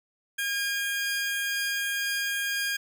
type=tone pair together; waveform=sawtooth; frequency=1622 / 2432 Hz; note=G#6 / D#7; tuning=-41 / -40 cents; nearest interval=perfect fifth; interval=701 cents; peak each=-24 / -32 dBFS; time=0.38-2.77 s; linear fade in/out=10 ms; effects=none